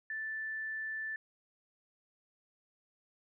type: tone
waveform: sine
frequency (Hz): 1760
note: A6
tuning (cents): 0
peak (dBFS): -36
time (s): 0.1-1.16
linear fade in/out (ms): 2
effects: none